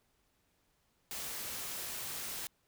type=noise; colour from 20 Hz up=white; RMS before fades=-41 dBFS; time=1.11-2.47 s; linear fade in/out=0 ms; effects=pink hiss -75 dBFS RMS until 2.67 s